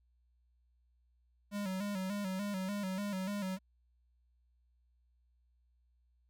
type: tone with vibrato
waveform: square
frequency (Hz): 195.7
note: G3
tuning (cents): -3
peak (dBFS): -36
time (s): 1.51-3.59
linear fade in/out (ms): 50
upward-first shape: square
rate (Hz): 3.4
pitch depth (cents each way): 73
effects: added 60 Hz sine -69 dBFS peak until 6.29 s